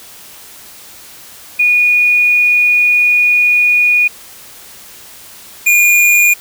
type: tone pair in turn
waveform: sine / square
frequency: 2454 / 2427 Hz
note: D#7 / D#7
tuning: -25 / -44 cents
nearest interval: unison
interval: 19 cents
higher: first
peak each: -7 dBFS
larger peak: neither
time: 1.59-4.08 / 5.66-6.34 s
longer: first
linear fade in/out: 10 ms
effects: white hiss -36 dBFS RMS until 6.4 s